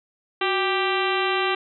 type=harmonic tone with a mistuned harmonic; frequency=392 Hz; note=G4; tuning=in tune; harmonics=1 / 2 / 3 / 4 / 5 / 6 / 7 / 8 / 9 / 10; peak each=-25 / -28 / -27 / -31 / -31 / -32 / -30 / -32 / -38 / -36 dBFS; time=0.41-1.55 s; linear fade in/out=5 ms; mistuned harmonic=1; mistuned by=-91 cents; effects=none